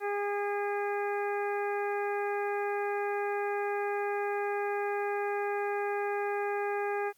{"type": "harmonic tone", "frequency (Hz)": 407.8, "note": "G#4", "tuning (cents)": -32, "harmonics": [1, 2, 3, 4, 5, 6], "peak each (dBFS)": [-31, -34, -41, -39, -44, -45], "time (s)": [0, 7.13], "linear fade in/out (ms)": 50, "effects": ["white hiss -67 dBFS RMS until 7.17 s", "MP3 96 kbps"]}